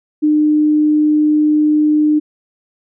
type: tone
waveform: sine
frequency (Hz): 302.6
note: D#4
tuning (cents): -48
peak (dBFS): -9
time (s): 0.22-2.2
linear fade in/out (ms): 20
effects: none